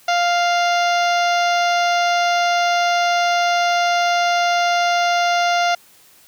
harmonic tone, 698.5 Hz, F5, in tune, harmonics 1 / 2 / 3 / 4 / 5 / 6 / 7 / 8 / 9, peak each -16 / -22 / -26 / -28 / -30 / -32 / -33 / -34 / -35 dBFS, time 0.08-5.75 s, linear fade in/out 5 ms, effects white hiss -50 dBFS RMS until 6.27 s + high-pass 60 Hz 12 dB/octave

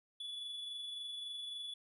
triangle tone with amplitude modulation, 3429 Hz, A7, 45 cents flat, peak -39 dBFS, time 0.2-1.74 s, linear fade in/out 5 ms, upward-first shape sine, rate 23.6 Hz, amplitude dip 30%, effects resampled to 32000 Hz

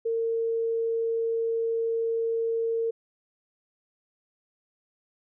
sine tone, 456.5 Hz, A#4, 36 cents flat, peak -24 dBFS, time 0.05-2.91 s, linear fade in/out 10 ms, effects none

